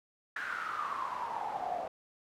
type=noise with band-pass filter sweep; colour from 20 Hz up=pink; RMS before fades=-37 dBFS; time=0.36-1.88 s; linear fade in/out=5 ms; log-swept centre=1600 to 660 Hz; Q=9.6; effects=none